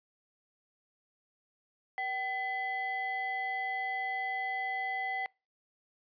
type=ring-modulated tone; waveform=triangle; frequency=622.3 Hz; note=D#5; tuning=in tune; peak=-27 dBFS; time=1.98-5.26 s; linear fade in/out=0 ms; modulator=1390 Hz; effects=noise-tail reverb RT60 0.3 s tail -26 dB re dry + resampled to 11025 Hz